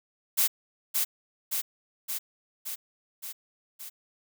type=noise with echo; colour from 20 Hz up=blue; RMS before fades=-23 dBFS; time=0.37-0.48 s; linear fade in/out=20 ms; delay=570 ms; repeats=6; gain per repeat=-3 dB; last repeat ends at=3.9 s; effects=none